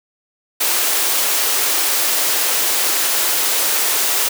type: high-pass noise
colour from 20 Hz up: white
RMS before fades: -17 dBFS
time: 0.6-4.29 s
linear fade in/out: 10 ms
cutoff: 310 Hz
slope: 24 dB/octave
effects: none